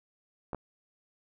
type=clicks; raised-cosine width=1 ms; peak=-22 dBFS; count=2; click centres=0.532 / 0.547 s; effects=none